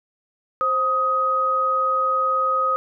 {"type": "tone pair together", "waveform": "sine", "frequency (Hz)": [525.8, 1256], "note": ["C5", "D#6"], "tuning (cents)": [8, 16], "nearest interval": "octave + minor third", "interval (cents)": 1508, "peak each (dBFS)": [-26, -18], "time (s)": [0.61, 2.76], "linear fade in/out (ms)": 0, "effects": []}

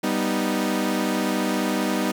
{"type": "chord", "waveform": "sawtooth", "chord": "G augmented", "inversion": "none", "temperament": "equal", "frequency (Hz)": [196, 246.9, 311.1], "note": ["G3", "B3", "D#4"], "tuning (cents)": [0, 0, 0], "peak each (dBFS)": -22, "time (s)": [0.03, 2.12], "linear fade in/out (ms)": 10, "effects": ["9-bit"]}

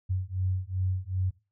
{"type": "beating tone pair", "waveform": "sine", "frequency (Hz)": [91.9, 94.5], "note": ["F#2", "F#2"], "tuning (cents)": [-11, 37], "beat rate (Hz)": 2.6, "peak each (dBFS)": -30, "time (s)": [0.09, 1.31], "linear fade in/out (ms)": 20, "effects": ["noise-tail reverb RT60 0.3 s tail -18 dB re dry"]}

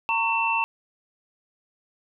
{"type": "tone cluster", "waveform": "sine", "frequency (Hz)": [914, 1111, 2680], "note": ["A#5", "C#6", "E7"], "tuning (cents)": [-34, 4, 28], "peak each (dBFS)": [-24, -30, -24], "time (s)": [0.09, 0.64], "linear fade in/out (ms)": 0, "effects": []}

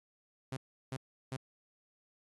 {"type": "tone bursts", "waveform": "sawtooth", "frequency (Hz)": 131.5, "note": "C3", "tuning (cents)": 9, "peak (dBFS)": -33, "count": 3, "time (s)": [0.52, 1.367], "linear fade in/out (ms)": 5, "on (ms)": 49, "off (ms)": 350, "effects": ["AAC 32 kbps"]}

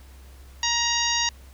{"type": "harmonic tone", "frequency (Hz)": 942, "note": "A#5", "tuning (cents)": 18, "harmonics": [1, 2, 3, 4, 5, 6, 7], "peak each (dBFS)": [-29, -29, -29, -29, -29, -29, -29], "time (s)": [0.63, 1.29], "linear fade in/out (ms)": 2, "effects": ["added 66 Hz sine -44 dBFS peak until 1.53 s", "pink hiss -54 dBFS RMS until 1.53 s"]}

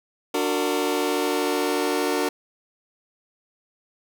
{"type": "chord", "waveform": "sawtooth", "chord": "D augmented", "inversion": "none", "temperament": "just", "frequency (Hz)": [293.7, 367.1, 458.9], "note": ["D4", "F#4", "A#4"], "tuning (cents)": [0, -14, -27], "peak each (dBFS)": -22, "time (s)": [0.34, 2.29], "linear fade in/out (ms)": 5, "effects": []}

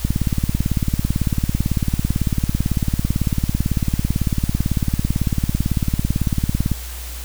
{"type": "click train", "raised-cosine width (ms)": 5, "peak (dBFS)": -5, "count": 121, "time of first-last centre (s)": [0.05, 6.717], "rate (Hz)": 18, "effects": ["added 60 Hz sine -29 dBFS peak until 7.24 s", "white hiss -35 dBFS RMS until 7.24 s"]}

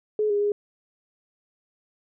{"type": "tone with pitch steps", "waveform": "sine", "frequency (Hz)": [425.4, 409.4, 412.1], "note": ["G#4", "G#4", "G#4"], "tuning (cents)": [42, -25, -13], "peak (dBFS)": -20, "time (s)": [0.19, 0.52], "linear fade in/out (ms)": 2, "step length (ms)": 110, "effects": []}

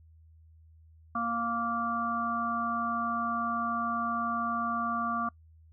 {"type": "harmonic tone", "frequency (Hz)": 233.1, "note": "A#3", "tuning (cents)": 0, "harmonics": [1, 3, 5, 6], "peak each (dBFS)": [-35, -37, -30, -39], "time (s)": [1.15, 5.29], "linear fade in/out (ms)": 5, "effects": ["noise-tail reverb RT60 0.1 s tail -24 dB re dry", "added 80 Hz sine -54 dBFS peak until 5.72 s"]}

